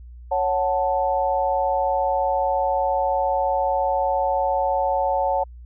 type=chord; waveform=sine; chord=F# minor; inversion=second; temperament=equal; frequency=554.4 / 740 / 880 Hz; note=C#5 / F#5 / A5; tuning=0 / 0 / 0 cents; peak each=-23 dBFS; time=0.31-5.44 s; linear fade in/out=10 ms; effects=added 60 Hz sine -38 dBFS peak until 5.65 s